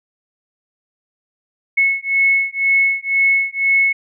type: beating tone pair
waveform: sine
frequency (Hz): 2193 / 2195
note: C#7 / C#7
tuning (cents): -19 / -18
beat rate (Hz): 2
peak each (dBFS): -16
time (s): 1.77-3.93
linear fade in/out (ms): 10
effects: none